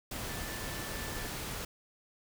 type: tone in noise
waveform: sine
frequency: 1760 Hz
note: A6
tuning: in tune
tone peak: -47 dBFS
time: 0.29-1.28 s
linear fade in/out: 5 ms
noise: pink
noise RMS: -39 dBFS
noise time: 0.11-1.65 s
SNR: -11 dB
effects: none